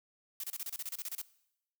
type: noise bursts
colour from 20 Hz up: blue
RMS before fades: -39 dBFS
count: 13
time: 0.4-1.216 s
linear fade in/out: 2 ms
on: 36 ms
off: 29 ms
effects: noise-tail reverb RT60 0.8 s tail -19 dB re dry

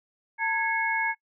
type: tone cluster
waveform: sine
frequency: 899 / 1663 / 2185 Hz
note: A5 / G#6 / C#7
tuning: +37 / +2 / -26 cents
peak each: -28 dBFS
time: 0.38-1.15 s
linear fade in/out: 50 ms
effects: noise-tail reverb RT60 0.1 s tail -24 dB re dry

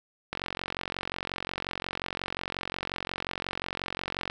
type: click train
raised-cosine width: 0.3 ms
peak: -15 dBFS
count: 182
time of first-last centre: 0.33-4.299 s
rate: 45.6 Hz
effects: none

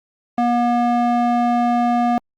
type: tone with band-pass filter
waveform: square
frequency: 240 Hz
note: B3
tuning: 49 cents flat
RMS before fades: -17 dBFS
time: 0.38-2.18 s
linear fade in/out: 0 ms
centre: 590 Hz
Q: 2
effects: Opus 48 kbps

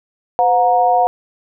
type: tone with amplitude modulation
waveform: sine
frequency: 722 Hz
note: F#5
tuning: 43 cents flat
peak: -6 dBFS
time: 0.39-1.07 s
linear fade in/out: 0 ms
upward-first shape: sine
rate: 215 Hz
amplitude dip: 90%
effects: none

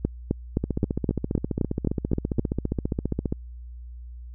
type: two click trains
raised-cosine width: 3 ms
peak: -12 / -9 dBFS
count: 41 / 10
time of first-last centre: 0.64-3.325 / 0.05-2.394 s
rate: 14.9 / 3.84 Hz
effects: added 60 Hz sine -37 dBFS peak until 4.34 s

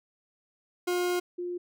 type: tone pair in turn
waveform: 40% pulse / sine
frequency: 356.5 / 353.8 Hz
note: F4 / F4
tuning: +36 / +23 cents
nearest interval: unison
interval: 13 cents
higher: first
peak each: -25 / -31 dBFS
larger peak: first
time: 0.87-1.2 / 1.38-1.58 s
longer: first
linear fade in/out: 10 ms
effects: none

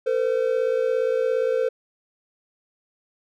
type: tone pair together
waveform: triangle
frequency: 454.7 / 512 Hz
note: A#4 / C5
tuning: -43 / -38 cents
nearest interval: major second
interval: 205 cents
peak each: -21 / -20 dBFS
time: 0.06-1.69 s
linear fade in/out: 10 ms
effects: none

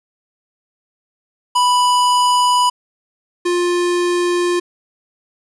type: tone pair in turn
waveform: square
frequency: 987.8 / 352.1 Hz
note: B5 / F4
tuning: 0 / +14 cents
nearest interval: octave + tritone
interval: 1786 cents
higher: first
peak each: -12 / -15 dBFS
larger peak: first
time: 1.55-2.7 / 3.45-4.6 s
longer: neither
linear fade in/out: 10 ms
effects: resampled to 24000 Hz + 8-bit

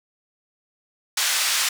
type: band-pass noise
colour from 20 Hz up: white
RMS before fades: -22 dBFS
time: 1.17-1.69 s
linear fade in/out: 5 ms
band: 1200 to 7300 Hz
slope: 12 dB/octave
effects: none

